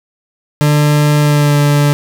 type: tone with pitch glide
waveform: 40% pulse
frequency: 148.3 to 145.5 Hz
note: D3 to D3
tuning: +17 to -16 cents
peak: -7 dBFS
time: 0.61-1.93 s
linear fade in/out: 0 ms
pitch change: -33 cents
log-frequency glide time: 1.2-1.57 s
effects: none